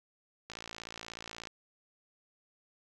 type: click train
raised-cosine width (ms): 0.2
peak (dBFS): -25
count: 56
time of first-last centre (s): 0.5-1.472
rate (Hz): 56.6
effects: none